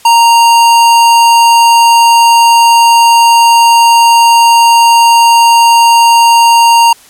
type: tone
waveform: square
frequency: 930 Hz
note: A#5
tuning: 4 cents flat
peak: -3 dBFS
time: 0.05-6.93 s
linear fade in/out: 5 ms
effects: white hiss -39 dBFS RMS until 7.09 s + low-pass 12000 Hz 12 dB/octave